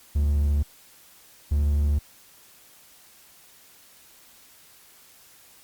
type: tone pair in turn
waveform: triangle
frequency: 72.7 / 73.03 Hz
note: D2 / D2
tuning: -17 / -9 cents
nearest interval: unison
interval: 8 cents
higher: second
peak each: -17 / -17 dBFS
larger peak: neither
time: 0.15-0.63 / 1.51-1.99 s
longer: neither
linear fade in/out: 10 ms
effects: white hiss -53 dBFS RMS until 5.63 s + Opus 48 kbps